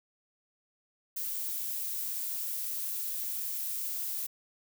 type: noise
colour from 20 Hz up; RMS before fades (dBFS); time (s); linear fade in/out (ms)
violet; -35; 1.16-4.27; 10
effects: none